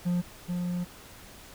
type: tone pair in turn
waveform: triangle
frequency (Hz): 176.5 / 177.14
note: F3 / F3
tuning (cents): +19 / +25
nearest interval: unison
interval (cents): 6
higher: second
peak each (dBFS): -22 / -26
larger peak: first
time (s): 0.05-0.22 / 0.48-0.85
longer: second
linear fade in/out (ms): 20
effects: pink hiss -49 dBFS RMS until 1.54 s